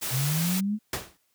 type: noise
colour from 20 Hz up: white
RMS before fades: -31 dBFS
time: 0.01-0.61 s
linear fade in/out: 20 ms
type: linear sweep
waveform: sine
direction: up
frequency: 122.5 to 217.5 Hz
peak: -24 dBFS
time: 0.1-0.79 s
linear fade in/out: 50 ms
type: noise with exponential decay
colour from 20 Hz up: pink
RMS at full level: -26 dBFS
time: 0.93-1.17 s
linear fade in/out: 2 ms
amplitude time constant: 51 ms
effects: white hiss -71 dBFS RMS until 1.34 s + high-pass 60 Hz 12 dB/octave